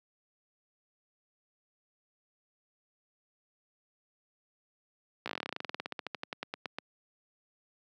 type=slowing click train; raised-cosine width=0.3 ms; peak=-19 dBFS; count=29; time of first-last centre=5.26-6.785 s; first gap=16 ms; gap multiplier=1.08; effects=high-pass 200 Hz 12 dB/octave